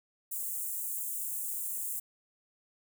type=high-pass noise; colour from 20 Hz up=white; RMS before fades=-36 dBFS; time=0.31-2 s; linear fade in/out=10 ms; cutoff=7400 Hz; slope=48 dB/octave; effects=none